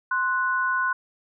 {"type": "tone pair together", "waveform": "sine", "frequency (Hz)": [1046.5, 1480], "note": ["C6", "F#6"], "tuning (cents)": [0, 0], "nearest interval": "tritone", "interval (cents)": 600, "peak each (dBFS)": [-25, -23], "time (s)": [0.11, 0.93], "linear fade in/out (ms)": 5, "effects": []}